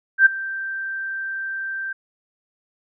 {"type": "tone with ADSR envelope", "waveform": "sine", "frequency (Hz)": 1568, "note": "G6", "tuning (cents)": 0, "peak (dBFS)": -6, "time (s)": [0.18, 1.93], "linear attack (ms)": 78, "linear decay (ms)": 13, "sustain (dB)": -19, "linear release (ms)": 7, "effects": []}